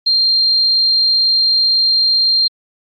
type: tone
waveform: sine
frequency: 4186 Hz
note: C8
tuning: in tune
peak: -10 dBFS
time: 0.06-2.48 s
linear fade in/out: 10 ms
effects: AAC 48 kbps